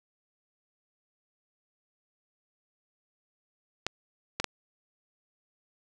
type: clicks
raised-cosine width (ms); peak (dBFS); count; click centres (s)
0.2; -11; 3; 3.866 / 4.4 / 4.443
effects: none